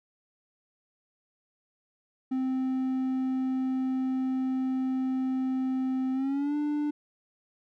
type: tone with pitch glide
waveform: triangle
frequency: 260.5 to 295.8 Hz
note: C4 to D4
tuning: -7 to +13 cents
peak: -24 dBFS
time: 2.31-6.91 s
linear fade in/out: 10 ms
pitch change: +220 cents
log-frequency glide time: 6.13-6.56 s
effects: none